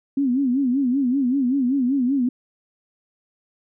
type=tone with vibrato; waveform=sine; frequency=261.6 Hz; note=C4; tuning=in tune; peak=-17 dBFS; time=0.17-2.29 s; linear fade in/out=5 ms; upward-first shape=sine; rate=5.2 Hz; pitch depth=140 cents each way; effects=none